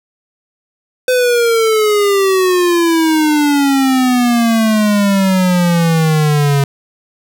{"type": "exponential sweep", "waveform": "square", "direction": "down", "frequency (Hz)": [510, 138.59], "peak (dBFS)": -10, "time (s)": [1.08, 6.64], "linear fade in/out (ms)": 2, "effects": []}